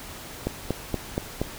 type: click train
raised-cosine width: 2 ms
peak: -11 dBFS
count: 5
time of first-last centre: 0.47-1.416 s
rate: 4.23 Hz
effects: pink hiss -40 dBFS RMS until 1.58 s